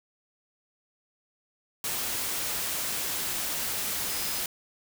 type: tone in noise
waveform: sine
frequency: 5050 Hz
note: D#8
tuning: 25 cents sharp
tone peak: -40 dBFS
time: 4.09-4.4 s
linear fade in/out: 2 ms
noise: white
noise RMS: -31 dBFS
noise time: 1.84-4.46 s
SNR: -12 dB
effects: none